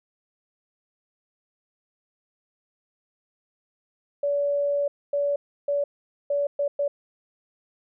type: tone bursts at uneven times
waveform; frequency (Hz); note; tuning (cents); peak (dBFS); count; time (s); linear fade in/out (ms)
sine; 572; D5; -46; -21; 6; 4.23-4.88 / 5.13-5.36 / 5.68-5.84 / 6.3-6.47 / 6.59-6.68 / 6.79-6.88; 5
effects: none